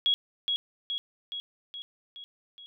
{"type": "tone with echo", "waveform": "sine", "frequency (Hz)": 3322, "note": "G#7", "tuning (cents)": 0, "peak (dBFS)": -21, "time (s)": [0.06, 0.14], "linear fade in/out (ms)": 0, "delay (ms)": 420, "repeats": 6, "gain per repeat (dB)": -4, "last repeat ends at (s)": 2.66, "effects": []}